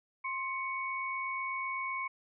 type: tone pair together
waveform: sine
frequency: 1055 / 2228 Hz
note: C6 / C#7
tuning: +14 / +8 cents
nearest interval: octave + minor second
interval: 1294 cents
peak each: -36 / -36 dBFS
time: 0.24-2.08 s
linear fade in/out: 10 ms
effects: none